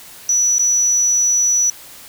sine tone with dropouts, 5910 Hz, F#8, 3 cents flat, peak -12 dBFS, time 0.29-1.7 s, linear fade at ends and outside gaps 2 ms, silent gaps 0.584-0.593 s, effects white hiss -39 dBFS RMS until 2.08 s

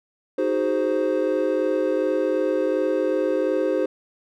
triangle chord, Ab dominant seventh, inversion second, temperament equal with one note detuned, 311.1 / 372.6 / 415.3 / 523.3 Hz, Eb4 / Gb4 / Ab4 / C5, 0 / +12 / 0 / 0 cents, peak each -24 / -24 / -25 / -21 dBFS, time 0.38-3.86 s, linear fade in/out 5 ms, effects none

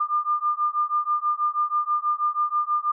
sine beating tone pair, 1200 / 1206.2 Hz, D6 / D6, +37 / +46 cents, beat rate 6.2 Hz, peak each -24 dBFS, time 0-2.92 s, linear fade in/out 10 ms, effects none

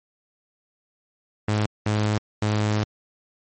sawtooth tone bursts at uneven times, 106 Hz, G#2, 36 cents sharp, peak -16 dBFS, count 3, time 1.48-1.66 / 1.86-2.18 / 2.42-2.84 s, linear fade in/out 5 ms, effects MP3 32 kbps

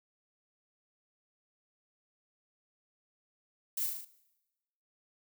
violet noise with echo, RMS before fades -34 dBFS, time 3.77-3.86 s, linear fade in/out 5 ms, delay 38 ms, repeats 5, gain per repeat -3 dB, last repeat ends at 4.05 s, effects noise-tail reverb RT60 1.0 s tail -19 dB re dry

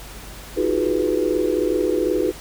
sine tone cluster, 315.9 / 351.8 / 374.3 / 419.9 / 493.3 Hz, D#4 / F4 / F#4 / G#4 / B4, +26 / +13 / +20 / +19 / -2 cents, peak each -24 dBFS, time 0.56-2.32 s, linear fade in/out 20 ms, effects added 50 Hz sine -39 dBFS peak until 2.4 s + pink hiss -39 dBFS RMS until 2.4 s

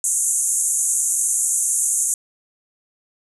pink band-pass noise, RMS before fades -20 dBFS, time 0.04-2.14 s, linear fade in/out 2 ms, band 6500 to 11000 Hz, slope 96 dB/octave, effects none

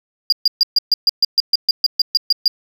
sine tone bursts, 4825 Hz, D8, 46 cents sharp, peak -7 dBFS, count 15, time 0.3-2.48 s, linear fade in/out 2 ms, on 24 ms, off 130 ms, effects tanh soft clip ceiling -7 dBFS + 8-bit

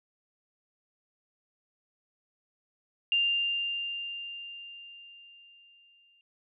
sine tone with exponential decay, 2794 Hz, F7, in tune, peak -22 dBFS, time 3.12-6.21 s, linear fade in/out 1 ms, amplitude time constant 670 ms, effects none

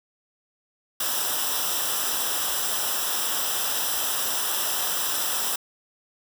white noise with comb filter, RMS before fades -26 dBFS, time 1-5.56 s, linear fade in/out 5 ms, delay 0.45 ms, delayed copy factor -0.75, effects none

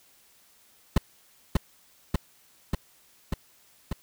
brown noise with echo, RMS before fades -18 dBFS, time 0.96-0.98 s, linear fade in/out 5 ms, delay 590 ms, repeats 5, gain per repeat -2 dB, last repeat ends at 3.93 s, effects white hiss -60 dBFS RMS until 4.02 s

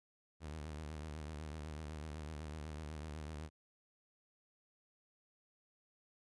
sawtooth tone with vibrato, 76.5 Hz, D#2, 29 cents flat, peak -40 dBFS, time 0.4-3.5 s, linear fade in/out 50 ms, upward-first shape sine, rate 8 Hz, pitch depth 85 cents each way, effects resampled to 24000 Hz

